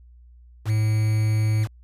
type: tone with quantisation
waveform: triangle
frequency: 108.5 Hz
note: A2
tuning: 24 cents flat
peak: -16 dBFS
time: 0.65-1.68 s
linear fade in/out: 50 ms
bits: 6
effects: added 60 Hz sine -46 dBFS peak until 1.83 s + resampled to 32000 Hz